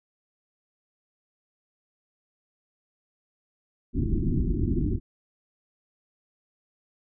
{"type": "low-pass noise", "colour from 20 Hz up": "pink", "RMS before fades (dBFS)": -25, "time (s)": [3.93, 5], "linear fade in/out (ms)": 50, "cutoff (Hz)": 370, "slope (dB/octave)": 96, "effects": []}